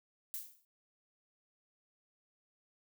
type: noise with exponential decay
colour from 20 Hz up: violet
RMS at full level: -38 dBFS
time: 0.34-0.65 s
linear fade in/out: 0 ms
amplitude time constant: 67 ms
effects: none